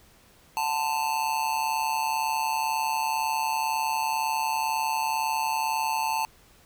square tone with amplitude modulation, 885 Hz, A5, 10 cents sharp, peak -22 dBFS, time 0.57-6.25 s, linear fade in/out 0 ms, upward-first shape sine, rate 142 Hz, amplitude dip 75%, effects pink hiss -57 dBFS RMS until 6.65 s

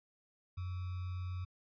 sine tone with sample-and-hold, 90.8 Hz, F#2, 32 cents flat, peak -37 dBFS, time 0.57-1.45 s, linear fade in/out 10 ms, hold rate 1225 Hz, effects resampled to 11025 Hz

